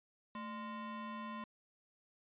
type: ring-modulated tone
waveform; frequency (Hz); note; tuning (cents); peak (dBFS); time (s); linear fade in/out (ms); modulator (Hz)
square; 409; G#4; -26; -40; 0.35-1.44; 2; 630
effects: resampled to 8000 Hz